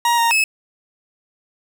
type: tone with pitch steps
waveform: 40% pulse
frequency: 945 / 929 / 2590 Hz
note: A#5 / A#5 / E7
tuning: +23 / -6 / -31 cents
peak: -13 dBFS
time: 0.05-0.44 s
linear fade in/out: 2 ms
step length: 130 ms
effects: none